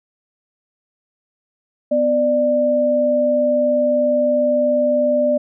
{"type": "tone pair together", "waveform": "sine", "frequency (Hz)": [250, 593], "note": ["B3", "D5"], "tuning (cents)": [21, 17], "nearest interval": "octave + minor third", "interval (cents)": 1496, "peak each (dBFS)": [-21, -14], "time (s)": [1.91, 5.38], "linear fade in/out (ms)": 10, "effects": []}